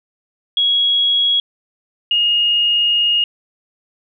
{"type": "tone pair in turn", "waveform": "sine", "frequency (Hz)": [3322, 2856], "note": ["G#7", "F7"], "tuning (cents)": [0, 38], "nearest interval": "minor third", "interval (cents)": 262, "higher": "first", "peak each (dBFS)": -12, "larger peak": "neither", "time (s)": [[0.57, 1.4], [2.11, 3.24]], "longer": "second", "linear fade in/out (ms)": 2, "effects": []}